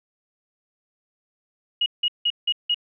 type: tone bursts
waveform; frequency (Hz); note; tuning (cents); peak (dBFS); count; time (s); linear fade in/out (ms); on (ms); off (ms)
sine; 2888; F#7; -43; -18; 5; 1.81-2.745; 5; 51; 170
effects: none